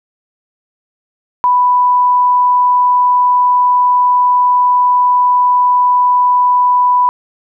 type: tone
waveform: sine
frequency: 990 Hz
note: B5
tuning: 4 cents sharp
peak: -7 dBFS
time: 1.44-7.09 s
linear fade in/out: 0 ms
effects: none